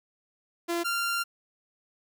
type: tone pair in turn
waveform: sawtooth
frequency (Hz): 341.7 / 1386.7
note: F4 / F6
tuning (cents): -38 / -13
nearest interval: 2 octaves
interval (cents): 2425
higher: second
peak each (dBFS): -23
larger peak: neither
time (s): 0.68-0.84 / 0.84-1.24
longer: second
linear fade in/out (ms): 20
effects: none